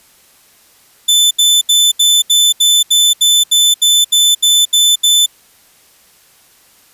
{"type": "tone bursts", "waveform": "sawtooth", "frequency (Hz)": 3520, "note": "A7", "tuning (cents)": 0, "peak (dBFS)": -4, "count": 14, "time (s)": [1.08, 5.262], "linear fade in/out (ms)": 10, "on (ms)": 230, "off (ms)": 74, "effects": ["white hiss -48 dBFS RMS until 6.93 s", "resampled to 32000 Hz"]}